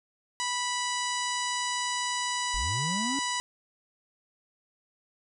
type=harmonic tone; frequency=984 Hz; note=B5; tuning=7 cents flat; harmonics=1 / 2 / 3 / 4 / 5 / 6 / 7 / 8 / 9; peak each=-32 / -35 / -37 / -38 / -39 / -40 / -40 / -41 / -42 dBFS; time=0.4-3.4 s; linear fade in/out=0 ms
type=linear sweep; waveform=triangle; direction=up; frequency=33.36 to 286.8 Hz; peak=-29 dBFS; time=2.54-3.19 s; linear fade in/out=0 ms
effects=10-bit